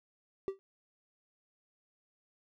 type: tone with exponential decay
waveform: triangle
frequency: 388.3 Hz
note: G4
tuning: 16 cents flat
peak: -26 dBFS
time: 0.48-0.59 s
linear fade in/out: 0 ms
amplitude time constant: 23 ms
effects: none